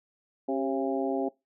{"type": "harmonic tone with a mistuned harmonic", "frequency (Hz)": 135.4, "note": "C#3", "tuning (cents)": -40, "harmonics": [2, 3, 4, 5, 6], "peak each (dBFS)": [-30, -32, -33, -34, -37], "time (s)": [0.48, 1.29], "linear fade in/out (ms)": 10, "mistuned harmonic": 3, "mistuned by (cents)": -56, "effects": ["noise-tail reverb RT60 0.2 s tail -21 dB re dry"]}